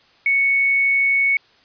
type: tone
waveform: sine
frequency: 2217 Hz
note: C#7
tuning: in tune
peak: -14 dBFS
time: 0.26-1.37 s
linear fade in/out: 2 ms
effects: white hiss -54 dBFS RMS until 1.64 s + resampled to 11025 Hz